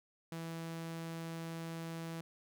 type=tone; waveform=sawtooth; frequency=164.81 Hz; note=E3; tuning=in tune; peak=-37 dBFS; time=0.32-2.21 s; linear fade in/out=2 ms; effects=none